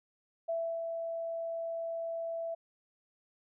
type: tone with ADSR envelope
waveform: sine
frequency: 664 Hz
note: E5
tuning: 12 cents sharp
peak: -30 dBFS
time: 0.48-2.55 s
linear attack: 15 ms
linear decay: 310 ms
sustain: -4 dB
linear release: 12 ms
effects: none